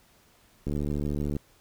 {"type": "click train", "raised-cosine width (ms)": 3, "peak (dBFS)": -18, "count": 52, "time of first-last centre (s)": [0.67, 1.366], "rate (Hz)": 73.3, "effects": ["pink hiss -61 dBFS RMS until 1.6 s"]}